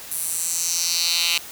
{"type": "tone with high-pass filter sweep", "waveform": "10% pulse", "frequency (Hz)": 170, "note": "F3", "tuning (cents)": -46, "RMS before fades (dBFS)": -23, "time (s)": [0.11, 1.38], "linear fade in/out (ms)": 2, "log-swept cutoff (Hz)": [11000, 3100], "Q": 2.6, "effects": ["white hiss -38 dBFS RMS until 1.51 s"]}